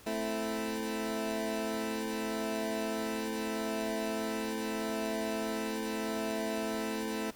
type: chord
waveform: 20% pulse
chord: A minor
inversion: none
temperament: equal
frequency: 220 / 261.6 / 329.6 Hz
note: A3 / C4 / E4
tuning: 0 / 0 / 0 cents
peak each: -30 / -36 / -33 dBFS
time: 0.06-7.31 s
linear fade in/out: 10 ms
effects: pink hiss -55 dBFS RMS until 7.35 s